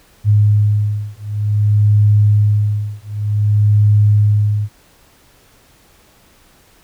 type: beating tone pair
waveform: sine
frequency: 104.2 / 104.74 Hz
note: G#2 / G#2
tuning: +6 / +15 cents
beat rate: 0.54 Hz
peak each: -13 dBFS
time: 0.24-4.69 s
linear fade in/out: 50 ms
effects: pink hiss -50 dBFS RMS until 6.83 s